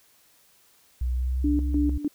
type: tone with pitch glide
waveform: sine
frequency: 62 to 66.07 Hz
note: B1 to C2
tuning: +7 to +17 cents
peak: -23 dBFS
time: 1.01-1.98 s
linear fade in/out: 5 ms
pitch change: +110 cents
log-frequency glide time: 1.14-1.55 s
type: tone with tremolo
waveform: sine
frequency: 293.7 Hz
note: D4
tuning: in tune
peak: -21 dBFS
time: 1.44-2.08 s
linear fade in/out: 5 ms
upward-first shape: square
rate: 3.3 Hz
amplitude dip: 75%
effects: white hiss -60 dBFS RMS until 2.14 s